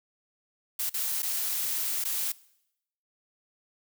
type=noise with dropouts; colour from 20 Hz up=blue; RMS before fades=-30 dBFS; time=0.79-2.32 s; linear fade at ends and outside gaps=5 ms; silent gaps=0.896-0.94 / 1.222-1.229 / 2.041-2.051 s; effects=noise-tail reverb RT60 0.8 s tail -21 dB re dry